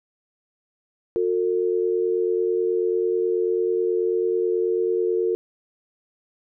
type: tone pair together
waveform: sine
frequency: 361.7 / 450.9 Hz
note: F#4 / A4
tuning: -39 / +42 cents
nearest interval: major third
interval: 381 cents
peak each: -22 dBFS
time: 1.16-5.35 s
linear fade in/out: 0 ms
effects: none